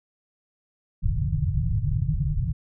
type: low-pass noise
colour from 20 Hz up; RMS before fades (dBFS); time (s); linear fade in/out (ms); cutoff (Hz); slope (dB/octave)
white; -24; 1.02-2.53; 20; 160; 96
effects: none